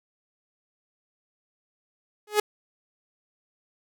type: tone with exponential growth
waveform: sawtooth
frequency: 420.2 Hz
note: G#4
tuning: 20 cents sharp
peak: -11 dBFS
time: 2.27-2.4 s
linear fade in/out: 5 ms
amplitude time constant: 27 ms
effects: none